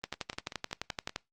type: two click trains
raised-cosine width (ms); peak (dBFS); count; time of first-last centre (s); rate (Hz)
0.2; -24 / -16; 6 / 14; 0.14-1.094 / 0.04-1.161; 5.24 / 11.6
effects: noise-tail reverb RT60 0.2 s tail -23 dB re dry + Opus 24 kbps